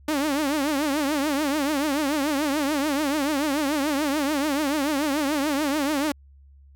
sawtooth tone with vibrato, 290.5 Hz, D4, 19 cents flat, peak -18 dBFS, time 0.08-6.12 s, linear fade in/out 5 ms, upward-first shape triangle, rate 6.9 Hz, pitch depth 160 cents each way, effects added 69 Hz sine -48 dBFS peak until 6.75 s

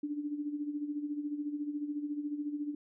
sine tone with tremolo, 293.7 Hz, D4, in tune, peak -31 dBFS, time 0.03-2.75 s, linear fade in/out 5 ms, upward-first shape sine, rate 14 Hz, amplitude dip 65%, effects none

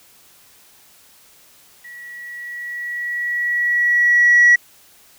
sine tone with level ramp, 1930 Hz, B6, 40 cents flat, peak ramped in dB -35 to -5 dBFS, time 1.84-4.56 s, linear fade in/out 10 ms, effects tanh soft clip ceiling -5 dBFS + white hiss -50 dBFS RMS until 5.18 s

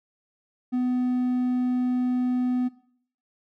triangle tone, 250 Hz, B3, 21 cents sharp, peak -20 dBFS, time 0.72-2.69 s, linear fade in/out 20 ms, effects noise-tail reverb RT60 0.6 s tail -18 dB re dry

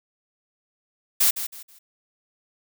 blue noise with echo, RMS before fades -18 dBFS, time 1.2-1.31 s, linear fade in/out 10 ms, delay 160 ms, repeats 3, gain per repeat -11 dB, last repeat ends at 1.79 s, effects none

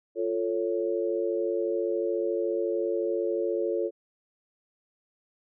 sine chord, F augmented, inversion none, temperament equal with one note detuned, 349.2 / 443.3 / 554.4 Hz, F4 / A4 / C#5, 0 / +13 / 0 cents, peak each -29 / -29 / -31 dBFS, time 0.15-3.91 s, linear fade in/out 50 ms, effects none

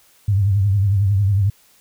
sine tone with vibrato, 99.4 Hz, G2, 25 cents sharp, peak -13 dBFS, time 0.28-1.5 s, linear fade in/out 5 ms, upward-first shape triangle, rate 11 Hz, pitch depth 110 cents each way, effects white hiss -54 dBFS RMS until 1.8 s

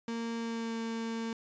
35% pulse tone with pitch glide, 230.6 to 227.4 Hz, A#3 to A#3, -19 to -43 cents, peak -32 dBFS, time 0.08-1.33 s, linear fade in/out 2 ms, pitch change -24 cents, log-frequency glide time 0.36-0.77 s, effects resampled to 16000 Hz

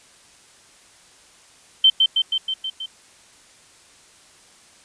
sine tone with echo, 3106 Hz, G7, 17 cents flat, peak -9 dBFS, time 1.84-1.9 s, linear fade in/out 5 ms, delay 160 ms, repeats 6, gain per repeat -3 dB, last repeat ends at 2.86 s, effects white hiss -51 dBFS RMS until 4.84 s + resampled to 22050 Hz

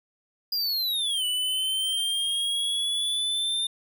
square linear two-way sweep, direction down then up, 4894 to 2960 to 3609 Hz, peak -25 dBFS, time 0.52-3.67 s, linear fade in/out 5 ms, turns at 1.25 s, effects 11-bit

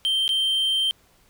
triangle tone with dropouts, 3136 Hz, G7, in tune, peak -18 dBFS, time 0.05-0.91 s, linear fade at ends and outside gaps 0 ms, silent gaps 0.279-0.291 s, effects pink hiss -59 dBFS RMS until 1.29 s

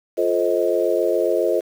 sine chord, F dominant seventh, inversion none, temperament just, 349.2 / 436.5 / 523.8 / 628.6 Hz, F4 / A4 / C5 / Eb5, 0 / -14 / +2 / +18 cents, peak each -22 dBFS, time 0.17-1.61 s, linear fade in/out 20 ms, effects 7-bit

